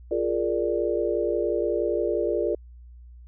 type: chord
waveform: sine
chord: Bb dominant seventh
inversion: second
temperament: equal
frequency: 349.2 / 415.3 / 466.2 / 587.3 Hz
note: F4 / Ab4 / Bb4 / D5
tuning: 0 / 0 / 0 / 0 cents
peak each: -27 / -28 / -28 / -28 dBFS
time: 0.11-2.55 s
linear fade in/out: 5 ms
effects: added 60 Hz sine -43 dBFS peak until 3.27 s